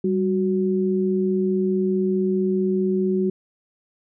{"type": "tone pair together", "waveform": "sine", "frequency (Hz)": [194.65, 370], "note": ["G3", "F#4"], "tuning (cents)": [-12, 0], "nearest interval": "major seventh", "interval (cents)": 1112, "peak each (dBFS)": -21, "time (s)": [0.04, 3.3], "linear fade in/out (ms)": 5, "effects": []}